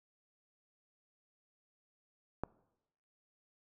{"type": "click", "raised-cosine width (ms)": 1, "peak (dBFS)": -21, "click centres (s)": 2.436, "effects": ["noise-tail reverb RT60 0.9 s tail -22 dB re dry"]}